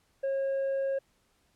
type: tone with tanh clipping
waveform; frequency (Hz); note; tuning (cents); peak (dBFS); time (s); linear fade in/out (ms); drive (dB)
sine; 543; C#5; -36; -28; 0.23-0.99; 10; 3
effects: pink hiss -70 dBFS RMS until 1.55 s + low-pass 12000 Hz 12 dB/octave